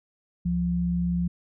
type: tone pair together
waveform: sine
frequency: 70.16 / 174.61 Hz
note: C#2 / F3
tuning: +21 / 0 cents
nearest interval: octave + major third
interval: 1579 cents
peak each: -31 / -23 dBFS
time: 0.45-1.28 s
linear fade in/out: 10 ms
effects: none